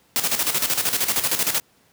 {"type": "noise with tremolo", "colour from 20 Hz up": "white", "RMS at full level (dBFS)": -20, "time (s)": [0.16, 1.6], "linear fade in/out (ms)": 0, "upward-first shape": "square", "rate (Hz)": 13, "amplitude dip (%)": 65, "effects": ["pink hiss -59 dBFS RMS until 1.92 s", "high-pass 100 Hz 12 dB/octave"]}